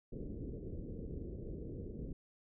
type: low-pass noise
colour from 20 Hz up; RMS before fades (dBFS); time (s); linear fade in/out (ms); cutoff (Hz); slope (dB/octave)
pink; -44; 0.12-2.13; 5; 490; 48
effects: none